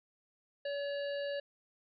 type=harmonic tone with a mistuned harmonic; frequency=568 Hz; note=C#5; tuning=42 cents sharp; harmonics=1 / 3 / 5 / 7 / 8; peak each=-35 / -45 / -49 / -52 / -53 dBFS; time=0.65-1.4 s; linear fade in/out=5 ms; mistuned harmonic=7; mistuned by=-21 cents; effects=none